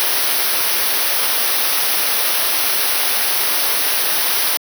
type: band-stop noise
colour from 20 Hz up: white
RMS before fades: -17 dBFS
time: 0-4.57 s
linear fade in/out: 0 ms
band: 6000 to 9200 Hz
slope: 96 dB/octave
effects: high-pass 400 Hz 12 dB/octave